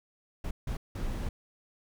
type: noise bursts at uneven times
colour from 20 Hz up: brown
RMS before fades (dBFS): -33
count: 3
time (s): 0.44-0.51 / 0.67-0.77 / 0.95-1.29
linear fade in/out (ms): 5
effects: none